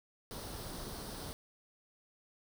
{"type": "noise with comb filter", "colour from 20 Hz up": "pink", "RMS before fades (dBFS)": -44, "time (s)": [0.31, 1.33], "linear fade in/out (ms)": 0, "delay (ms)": 0.21, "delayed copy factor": 0.55, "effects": []}